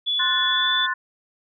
sine tone with pitch glide, 3429 to 3477 Hz, A7 to A7, -45 to -21 cents, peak -20 dBFS, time 0.06-0.87 s, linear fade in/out 20 ms, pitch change +24 cents, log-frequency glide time 0.47-0.7 s
sine chord, F# diminished, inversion second, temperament equal with one note detuned, 1046.5 / 1474 / 1760 Hz, C6 / F#6 / A6, 0 / -7 / 0 cents, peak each -26 dBFS, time 0.19-0.94 s, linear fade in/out 10 ms
effects none

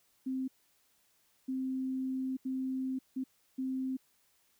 sine tone bursts at uneven times, 261.5 Hz, C4, 1 cent flat, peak -32 dBFS, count 5, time 0.26-0.48 / 1.48-2.37 / 2.45-2.99 / 3.16-3.24 / 3.58-3.97 s, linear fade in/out 10 ms, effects white hiss -71 dBFS RMS until 4.59 s

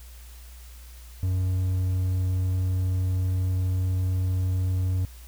triangle tone, 92.4 Hz, F#2, 2 cents flat, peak -20 dBFS, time 1.23-5.05 s, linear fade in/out 0 ms, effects added 60 Hz sine -42 dBFS peak until 5.27 s + white hiss -52 dBFS RMS until 5.27 s

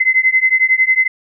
sine beating tone pair, 2047 / 2058 Hz, C7 / C7, -38 / -29 cents, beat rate 11 Hz, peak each -13 dBFS, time 0-1.08 s, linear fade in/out 10 ms, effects none

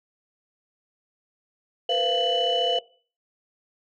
sine tone cluster, 472.5 / 507 / 689 / 2981 Hz, A#4 / B4 / F5 / F#7, +23 / +45 / -24 / +12 cents, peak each -28 / -26 / -25 / -24 dBFS, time 1.89-2.79 s, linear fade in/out 5 ms, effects noise-tail reverb RT60 0.4 s tail -19 dB re dry + tanh soft clip ceiling -15 dBFS

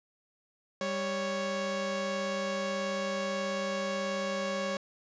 sawtooth tone pair together, 197.6 / 554.4 Hz, G3 / C#5, +14 / 0 cents, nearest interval octave + tritone, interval 1786 cents, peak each -32 / -28 dBFS, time 0.81-4.77 s, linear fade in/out 2 ms, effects resampled to 16000 Hz + 11-bit

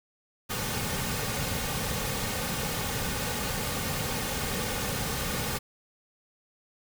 pink noise with comb filter, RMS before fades -31 dBFS, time 0.49-5.59 s, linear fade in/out 20 ms, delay 3 ms, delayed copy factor -0.55, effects none

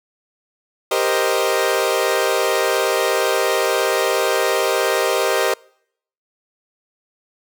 sawtooth chord, C minor seventh, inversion second, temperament equal, 392 / 466.2 / 523.3 / 622.3 Hz, G4 / Bb4 / C5 / Eb5, 0 / 0 / 0 / 0 cents, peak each -18 dBFS, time 0.91-5.54 s, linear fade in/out 5 ms, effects noise-tail reverb RT60 0.7 s tail -26 dB re dry

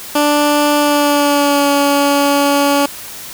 15% pulse tone with pitch glide, 293.7 to 283.7 Hz, D4 to C#4, 0 to +40 cents, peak -4 dBFS, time 0.15-2.86 s, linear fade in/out 5 ms, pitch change -60 cents, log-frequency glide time 0.76-1.69 s, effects white hiss -30 dBFS RMS until 3.33 s

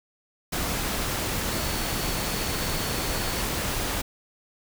sine tone in noise, 4428 Hz, C#8, 3 cents flat, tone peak -39 dBFS, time 1.51-3.42 s, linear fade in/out 10 ms, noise pink, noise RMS -28 dBFS, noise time 0.52-4.02 s, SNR -14 dB, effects none

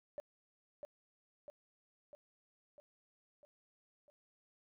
sine tone with echo, 587.3 Hz, D5, in tune, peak -39 dBFS, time 0.18-0.2 s, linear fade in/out 0 ms, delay 650 ms, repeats 6, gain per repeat -4 dB, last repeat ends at 4.1 s, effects tanh soft clip ceiling -36 dBFS

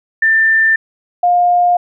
sine tone pair in turn, 1785 / 708.4 Hz, A6 / F5, +24 / +24 cents, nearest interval octave + major third, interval 1600 cents, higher first, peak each -8 dBFS, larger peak neither, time 0.22-0.76 / 1.23-1.77 s, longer neither, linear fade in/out 5 ms, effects none

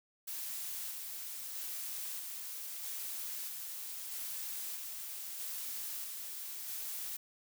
blue noise with tremolo, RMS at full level -41 dBFS, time 0.27-7.17 s, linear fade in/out 10 ms, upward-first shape square, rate 0.78 Hz, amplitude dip 25%, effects none

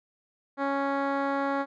10% pulse tone with low-pass filter, 277.3 Hz, C#4, 1 cent sharp, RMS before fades -28 dBFS, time 0.57-1.66 s, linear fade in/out 50 ms, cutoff 1600 Hz, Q 0.67, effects none

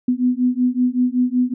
sine beating tone pair, 246.9 / 252.2 Hz, B3 / B3, 0 / +36 cents, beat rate 5.3 Hz, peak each -18 dBFS, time 0.08-1.54 s, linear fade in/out 5 ms, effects none

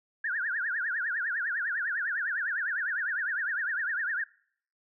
sine tone with vibrato, 1616 Hz, G#6, 48 cents flat, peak -28 dBFS, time 0.24-4.24 s, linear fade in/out 5 ms, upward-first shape triangle, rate 9.9 Hz, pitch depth 270 cents each way, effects noise-tail reverb RT60 0.6 s tail -23 dB re dry

